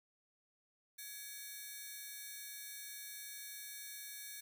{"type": "ring-modulated tone", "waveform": "5% pulse", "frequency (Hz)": 1975.5, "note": "B6", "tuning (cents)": 0, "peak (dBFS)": -33, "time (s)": [0.98, 4.41], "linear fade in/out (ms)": 10, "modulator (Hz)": 298, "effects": []}